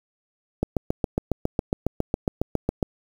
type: click train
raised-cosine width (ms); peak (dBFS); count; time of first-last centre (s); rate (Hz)
2; -8; 17; 0.63-2.828; 7.28
effects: 7-bit